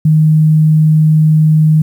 sine tone, 155.56 Hz, D#3, in tune, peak -5 dBFS, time 0.05-1.82 s, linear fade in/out 5 ms, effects 7-bit

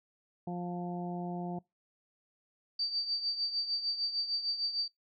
harmonic tone, 176.1 Hz, F3, 15 cents sharp, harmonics 1 / 2 / 3 / 4 / 5, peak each -36 / -42 / -51 / -42 / -49 dBFS, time 0.47-1.59 s, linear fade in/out 5 ms
sine tone with tremolo, 4632 Hz, D8, 25 cents flat, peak -28 dBFS, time 2.79-4.88 s, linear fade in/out 5 ms, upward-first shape triangle, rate 6.6 Hz, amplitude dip 75%
effects noise-tail reverb RT60 0.2 s tail -24 dB re dry

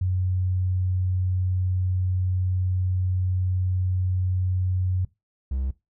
sine / triangle tone pair in turn, 92.1 / 66.21 Hz, F#2 / C2, -7 / +21 cents, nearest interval tritone, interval 572 cents, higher first, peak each -21 / -22 dBFS, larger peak first, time 0.01-5.05 / 5.51-5.71 s, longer first, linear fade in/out 5 ms, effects noise-tail reverb RT60 0.2 s tail -19 dB re dry

